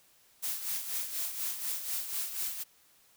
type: noise with tremolo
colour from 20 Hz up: blue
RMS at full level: -33 dBFS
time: 0.42-2.64 s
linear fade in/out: 20 ms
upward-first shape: sine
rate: 4.1 Hz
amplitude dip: 60%
effects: white hiss -64 dBFS RMS until 3.16 s